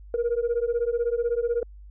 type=beating tone pair; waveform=sine; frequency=465.5 / 481.5 Hz; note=A#4 / B4; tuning=-2 / -44 cents; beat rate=16 Hz; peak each=-24 dBFS; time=0.14-1.63 s; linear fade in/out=2 ms; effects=tanh soft clip ceiling -18 dBFS + added 50 Hz sine -42 dBFS peak until 1.9 s

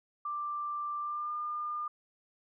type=tone with pitch glide; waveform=sine; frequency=1180 to 1206.2 Hz; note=D6 to D6; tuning=+8 to +46 cents; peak=-33 dBFS; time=0.25-1.88 s; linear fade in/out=5 ms; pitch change=+38 cents; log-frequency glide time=1-1.32 s; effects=none

